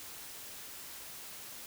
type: silence
effects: white hiss -47 dBFS RMS until 1.66 s